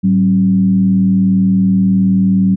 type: tone with frequency modulation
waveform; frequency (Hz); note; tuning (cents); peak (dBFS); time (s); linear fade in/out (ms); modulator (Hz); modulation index
sine; 190; F#3; +46; -8; 0.03-2.56; 20; 80.9; 0.47
effects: none